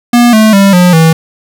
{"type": "tone with pitch steps", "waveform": "square", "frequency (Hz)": [240, 217.6, 197.21, 178.76, 162.04], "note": ["B3", "A3", "G3", "F3", "E3"], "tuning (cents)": [-49, -19, 11, 41, -29], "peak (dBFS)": -3, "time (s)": [0.13, 1.13], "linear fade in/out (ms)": 5, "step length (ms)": 200, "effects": []}